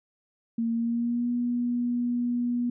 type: tone with pitch glide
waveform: sine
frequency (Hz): 230 to 242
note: A#3 to B3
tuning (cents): -23 to -35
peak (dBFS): -24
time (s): 0.58-2.7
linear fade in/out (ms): 5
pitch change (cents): +88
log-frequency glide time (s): 0.72-1.3
effects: none